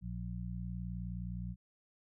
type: harmonic tone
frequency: 59.5 Hz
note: A#1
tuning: 36 cents sharp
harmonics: 1 / 2 / 3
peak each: -42 / -43 / -42 dBFS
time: 0.01-1.56 s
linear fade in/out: 50 ms
effects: none